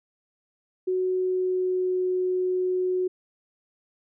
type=tone with pitch glide; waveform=sine; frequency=370 to 367.2 Hz; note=F#4 to F#4; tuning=0 to -13 cents; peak=-22 dBFS; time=0.87-3.08 s; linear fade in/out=10 ms; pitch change=-13 cents; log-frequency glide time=1.13-2.06 s; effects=none